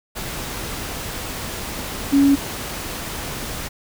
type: tone in noise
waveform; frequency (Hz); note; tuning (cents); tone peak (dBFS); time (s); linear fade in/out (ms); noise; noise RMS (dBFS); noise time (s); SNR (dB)
sine; 279.1; C#4; +12; -11; 2.12-2.36; 20; pink; -29; 0.15-3.69; +15
effects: none